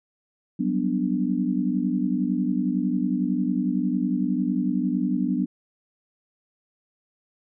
sine chord, G major seventh, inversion third, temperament equal, 185 / 196 / 246.9 / 293.7 Hz, F#3 / G3 / B3 / D4, 0 / 0 / 0 / 0 cents, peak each -27 / -29 / -25 / -27 dBFS, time 0.59-5.46 s, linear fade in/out 10 ms, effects none

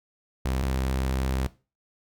sawtooth tone pair in turn, 65.1 / 65.55 Hz, C2 / C2, -8 / +4 cents, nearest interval unison, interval 12 cents, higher second, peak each -21 dBFS, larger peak neither, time 0.45-0.63 / 0.63-1.47 s, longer second, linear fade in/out 5 ms, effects noise-tail reverb RT60 0.3 s tail -17 dB re dry

